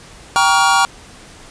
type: chord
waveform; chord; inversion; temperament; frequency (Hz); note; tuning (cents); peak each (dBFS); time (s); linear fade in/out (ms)
square; G half-diminished seventh; none; just; 784 / 940.8 / 1128.9 / 1411.2; G5 / Bb5 / Db6 / F6; 0 / +16 / +31 / +18; -17; 0.36-0.85; 0
effects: pink hiss -40 dBFS RMS until 1.5 s + resampled to 22050 Hz